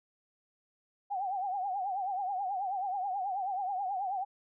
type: tone with vibrato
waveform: sine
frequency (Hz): 771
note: G5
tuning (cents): -29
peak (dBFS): -31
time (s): 1.1-4.25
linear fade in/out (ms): 20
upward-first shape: triangle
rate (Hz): 9.3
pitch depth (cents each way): 130
effects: none